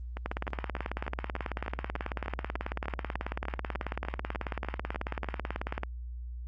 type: two click trains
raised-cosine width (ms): 0.5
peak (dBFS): -17 / -22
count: 103 / 18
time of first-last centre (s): 0.26-5.834 / 0.17-5.245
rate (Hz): 18.3 / 3.35
effects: added 60 Hz sine -37 dBFS peak until 6.47 s + Opus 32 kbps